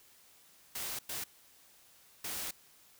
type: noise bursts at uneven times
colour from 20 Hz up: white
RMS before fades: -39 dBFS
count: 3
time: 0.75-0.99 / 1.09-1.24 / 2.24-2.51 s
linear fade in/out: 5 ms
effects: white hiss -62 dBFS RMS until 2.99 s